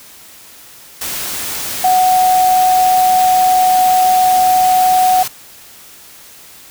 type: tone in noise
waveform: sine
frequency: 740 Hz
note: F#5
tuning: in tune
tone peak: -8 dBFS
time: 1.84-5.23 s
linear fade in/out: 5 ms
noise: white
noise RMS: -22 dBFS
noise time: 1.01-5.28 s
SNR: +11 dB
effects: white hiss -39 dBFS RMS until 6.7 s